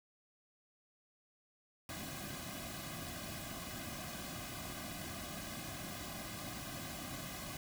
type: noise with comb filter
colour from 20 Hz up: pink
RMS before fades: -45 dBFS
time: 1.89-7.57 s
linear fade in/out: 2 ms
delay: 2.2 ms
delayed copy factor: -0.9
effects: none